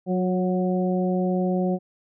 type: harmonic tone with a mistuned harmonic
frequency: 183.7 Hz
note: F#3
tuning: 12 cents flat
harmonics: 1 / 2 / 3 / 4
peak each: -22 / -27 / -29 / -32 dBFS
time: 0.06-1.79 s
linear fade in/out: 50 ms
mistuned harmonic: 2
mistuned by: -22 cents
effects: none